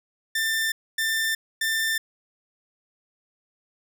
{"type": "tone bursts", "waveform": "sawtooth", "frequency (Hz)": 1787, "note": "A6", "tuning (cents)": 26, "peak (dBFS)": -19, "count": 3, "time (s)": [0.35, 1.98], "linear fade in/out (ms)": 5, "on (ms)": 370, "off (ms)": 260, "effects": []}